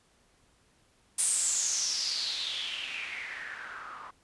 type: noise with low-pass filter sweep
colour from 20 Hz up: blue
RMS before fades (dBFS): -33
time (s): 1.18-4.11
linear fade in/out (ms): 10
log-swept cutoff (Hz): 9400 to 1100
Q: 6.2
effects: pink hiss -66 dBFS RMS until 4.23 s + resampled to 24000 Hz